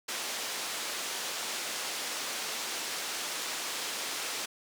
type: band-pass noise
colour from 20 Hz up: white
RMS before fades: -36 dBFS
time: 0.08-4.46 s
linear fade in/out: 10 ms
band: 300 to 6800 Hz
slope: 12 dB/octave
effects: none